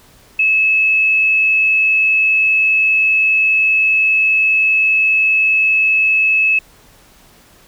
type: tone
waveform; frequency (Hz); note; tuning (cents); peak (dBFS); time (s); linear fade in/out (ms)
sine; 2595; E7; -28; -10; 0.39-6.59; 5
effects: pink hiss -47 dBFS RMS until 7.67 s